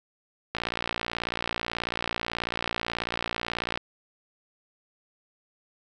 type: click train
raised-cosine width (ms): 0.3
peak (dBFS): -12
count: 189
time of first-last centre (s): 0.55-3.775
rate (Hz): 58.3
effects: none